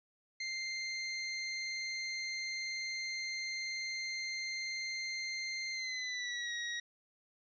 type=tone with pitch glide; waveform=25% pulse; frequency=2093 to 1897.2 Hz; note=C7 to A#6; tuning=0 to +30 cents; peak=-33 dBFS; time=0.4-6.8 s; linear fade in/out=5 ms; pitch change=-170 cents; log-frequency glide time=5.72-6.52 s; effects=resampled to 16000 Hz